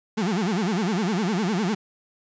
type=tone with vibrato; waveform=35% pulse; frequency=196 Hz; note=G3; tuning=in tune; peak=-20 dBFS; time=0.17-1.75 s; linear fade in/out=10 ms; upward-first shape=sine; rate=9.9 Hz; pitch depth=250 cents each way; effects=resampled to 16000 Hz + 10-bit